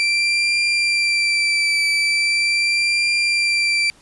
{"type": "tone with vibrato", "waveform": "30% pulse", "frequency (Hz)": 2349, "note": "D7", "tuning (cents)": 0, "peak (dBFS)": -13, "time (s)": [0, 3.9], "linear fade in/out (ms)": 0, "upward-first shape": "triangle", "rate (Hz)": 0.4, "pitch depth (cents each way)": 26, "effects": ["pink hiss -51 dBFS RMS until 4.01 s", "resampled to 24000 Hz"]}